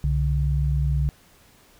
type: tone pair together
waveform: sine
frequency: 64.24 / 143.3 Hz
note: C2 / D3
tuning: -31 / -42 cents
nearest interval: octave + major second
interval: 1389 cents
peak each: -21 / -23 dBFS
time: 0.04-1.09 s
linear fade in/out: 0 ms
effects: pink hiss -55 dBFS RMS until 1.79 s